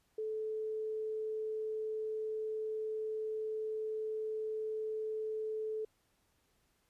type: tone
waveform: sine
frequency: 434.9 Hz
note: A4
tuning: 20 cents flat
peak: -35 dBFS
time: 0.18-5.85 s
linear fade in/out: 5 ms
effects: pink hiss -75 dBFS RMS until 6.89 s + resampled to 32000 Hz